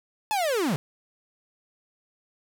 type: linear sweep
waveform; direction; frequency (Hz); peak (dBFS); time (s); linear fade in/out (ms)
45% pulse; down; 880 to 123.47; -23; 0.31-0.76; 0
effects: none